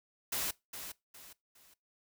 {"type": "noise with echo", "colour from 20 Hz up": "white", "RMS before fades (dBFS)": -35, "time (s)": [0.32, 0.51], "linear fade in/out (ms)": 5, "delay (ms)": 410, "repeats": 3, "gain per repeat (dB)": -9, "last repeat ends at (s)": 1.74, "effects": ["noise-tail reverb RT60 0.2 s tail -21 dB re dry"]}